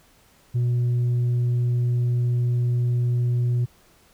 sine tone, 121.6 Hz, B2, 26 cents flat, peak -16 dBFS, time 0.54-3.66 s, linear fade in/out 20 ms, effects tanh soft clip ceiling -18 dBFS + pink hiss -57 dBFS RMS until 4.13 s

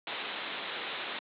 white low-pass noise, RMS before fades -38 dBFS, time 0.07-1.19 s, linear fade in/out 2 ms, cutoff 3900 Hz, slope 96 dB/octave, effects high-pass 300 Hz 12 dB/octave

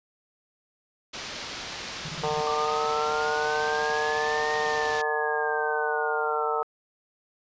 white low-pass noise, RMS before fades -37 dBFS, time 1.13-5.02 s, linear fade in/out 10 ms, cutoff 5500 Hz, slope 24 dB/octave
sine tone bursts, 155.56 Hz, D#3, in tune, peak -34 dBFS, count 6, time 2.05-2.406 s, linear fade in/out 0 ms, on 36 ms, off 28 ms
harmonic tone, 151.4 Hz, D#3, 47 cents flat, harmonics 3 / 4 / 5 / 6 / 7 / 8, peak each -29 / -35 / -31 / -32 / -37 / -38 dBFS, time 2.23-6.63 s, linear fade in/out 5 ms
sine linear two-way sweep, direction up then down, 1164 to 1852 to 1283 Hz, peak -29 dBFS, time 2.47-6.63 s, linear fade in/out 0 ms, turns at 4.55 s
effects resampled to 16000 Hz

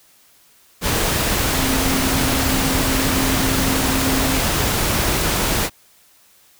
sine tone in noise, 264.8 Hz, C4, 21 cents sharp, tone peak -22 dBFS, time 1.53-4.42 s, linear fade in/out 50 ms, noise pink, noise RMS -19 dBFS, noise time 0.81-5.7 s, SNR -6 dB, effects white hiss -53 dBFS RMS until 6.59 s

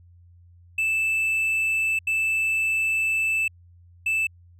triangle tone bursts at uneven times, 2637 Hz, E7, in tune, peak -19 dBFS, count 3, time 0.78-1.99 / 2.07-3.48 / 4.06-4.27 s, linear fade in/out 5 ms, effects added 87 Hz sine -49 dBFS peak until 4.59 s

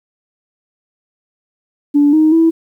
sine tone with pitch steps, 289.6 / 311.9 / 327.1 Hz, D4 / D#4 / E4, -24 / +4 / -13 cents, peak -6 dBFS, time 1.94-2.51 s, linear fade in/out 20 ms, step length 190 ms, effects tanh soft clip ceiling -2 dBFS + 8-bit

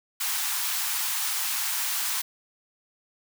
white high-pass noise, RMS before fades -28 dBFS, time 0.2-2.22 s, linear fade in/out 10 ms, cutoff 790 Hz, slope 48 dB/octave, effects none

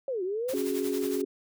sine linear two-way sweep, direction down then up, 560 to 352.9 to 540 Hz, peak -28 dBFS, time 0.08-0.54 s, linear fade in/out 2 ms, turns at 0.23 s
white noise with tremolo, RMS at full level -39 dBFS, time 0.48-1.22 s, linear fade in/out 10 ms, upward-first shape sine, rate 11 Hz, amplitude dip 60%
sine chord, C# suspended fourth, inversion none, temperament equal, 277.2 / 370 / 415.3 Hz, C#4 / F#4 / G#4, 0 / 0 / 0 cents, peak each -31 dBFS, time 0.53-1.25 s, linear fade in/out 10 ms
effects none

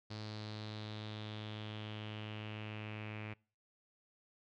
sawtooth tone with low-pass filter sweep, 107.1 Hz, A2, 46 cents flat, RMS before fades -45 dBFS, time 0.1-3.34 s, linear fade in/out 10 ms, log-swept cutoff 4500 to 2400 Hz, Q 4.9, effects noise-tail reverb RT60 0.4 s tail -25 dB re dry

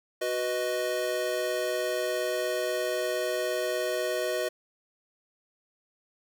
square chord, B major, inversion second, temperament equal, 370 / 493.9 / 622.3 Hz, F#4 / B4 / D#5, 0 / 0 / 0 cents, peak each -34 / -33 / -31 dBFS, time 0.21-4.49 s, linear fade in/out 10 ms, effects none

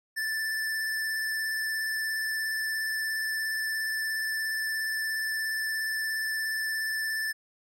square tone with vibrato, 1760 Hz, A6, in tune, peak -29 dBFS, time 0.16-7.33 s, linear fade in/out 20 ms, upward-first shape square, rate 17 Hz, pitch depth 12 cents each way, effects none

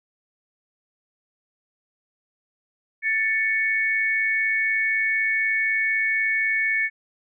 sine tone pair together, 1766.7 / 2224 Hz, A6 / C#7, +7 / +5 cents, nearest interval major third, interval 398 cents, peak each -23 / -22 dBFS, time 3.02-6.9 s, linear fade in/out 50 ms, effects none

